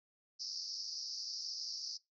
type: band-pass noise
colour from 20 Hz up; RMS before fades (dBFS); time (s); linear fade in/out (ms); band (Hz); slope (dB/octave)
white; -43; 0.39-1.98; 20; 4600 to 5600; 96
effects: noise-tail reverb RT60 0.2 s tail -22 dB re dry